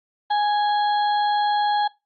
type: harmonic tone with a mistuned harmonic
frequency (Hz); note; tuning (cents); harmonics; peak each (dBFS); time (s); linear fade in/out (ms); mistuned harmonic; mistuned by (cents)
830.6; G#5; 0; 1 / 2 / 4 / 5; -18 / -30 / -33 / -34; 0.3-1.88; 10; 5; +15
effects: noise-tail reverb RT60 0.2 s tail -18 dB re dry + Opus 32 kbps